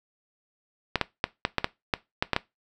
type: clicks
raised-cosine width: 0.3 ms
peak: -6 dBFS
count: 10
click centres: 0.957 / 1.013 / 1.241 / 1.451 / 1.583 / 1.644 / 1.938 / 2.225 / 2.333 / 2.364 s
effects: noise-tail reverb RT60 0.2 s tail -19 dB re dry